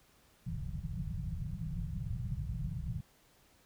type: low-pass noise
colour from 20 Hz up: white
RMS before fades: -38 dBFS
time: 0.46-3.01 s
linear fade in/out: 10 ms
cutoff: 180 Hz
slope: 96 dB/octave
effects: pink hiss -66 dBFS RMS until 3.65 s